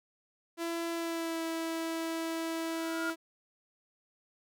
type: tone with pitch glide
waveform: sawtooth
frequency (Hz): 335.6 to 327.6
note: E4 to E4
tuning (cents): +31 to -11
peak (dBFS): -29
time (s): 0.57-3.16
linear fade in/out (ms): 50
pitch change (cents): -42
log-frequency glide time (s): 0.93-1.42
type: tone with exponential growth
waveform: sine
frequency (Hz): 1408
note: F6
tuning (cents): +14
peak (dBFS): -31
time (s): 2.54-3.1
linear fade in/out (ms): 0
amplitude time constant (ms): 120
effects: none